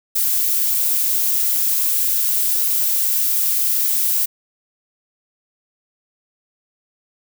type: noise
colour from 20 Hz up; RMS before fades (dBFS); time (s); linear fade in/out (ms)
violet; -18; 0.15-4.26; 10
effects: none